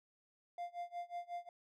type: tone with tremolo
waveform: triangle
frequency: 698.5 Hz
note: F5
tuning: in tune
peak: -37 dBFS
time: 0.58-1.49 s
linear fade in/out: 2 ms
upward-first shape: sine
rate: 5.5 Hz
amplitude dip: 95%
effects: none